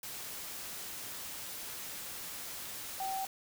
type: tone in noise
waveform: sine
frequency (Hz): 771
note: G5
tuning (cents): -29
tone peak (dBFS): -34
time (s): 3-3.25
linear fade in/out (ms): 2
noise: white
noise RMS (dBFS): -43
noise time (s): 0.03-3.27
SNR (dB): +6
effects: none